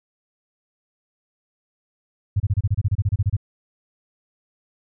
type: tone bursts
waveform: sine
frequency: 100.3 Hz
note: G2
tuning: 40 cents sharp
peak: -15 dBFS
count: 15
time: 2.36-3.367 s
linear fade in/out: 10 ms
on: 41 ms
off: 28 ms
effects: none